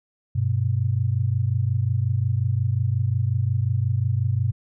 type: tone pair together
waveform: sine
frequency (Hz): 98.42 / 124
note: G2 / B2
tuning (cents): +7 / +7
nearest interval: major third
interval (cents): 400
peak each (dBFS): -22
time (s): 0.35-4.52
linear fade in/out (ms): 10
effects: none